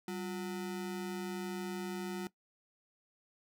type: ring-modulated tone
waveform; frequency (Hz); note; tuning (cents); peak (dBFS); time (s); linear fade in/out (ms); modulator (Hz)
square; 274.1; C#4; -19; -35; 0.08-2.27; 0; 80.8
effects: noise-tail reverb RT60 0.1 s tail -18 dB re dry